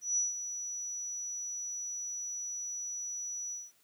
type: tone with ADSR envelope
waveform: sine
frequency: 5890 Hz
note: F#8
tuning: 9 cents flat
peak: -26 dBFS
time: 0.01-3.72 s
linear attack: 160 ms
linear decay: 160 ms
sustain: -10 dB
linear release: 200 ms
effects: white hiss -68 dBFS RMS until 3.83 s